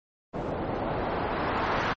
white noise with low-pass filter sweep, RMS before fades -29 dBFS, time 0.33-1.94 s, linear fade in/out 20 ms, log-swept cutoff 510 to 1400 Hz, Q 0.99, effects MP3 32 kbps

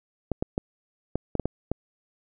clicks, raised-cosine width 2 ms, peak -12 dBFS, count 8, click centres 0.317 / 0.425 / 0.579 / 1.156 / 1.353 / 1.397 / 1.456 / 1.716 s, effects none

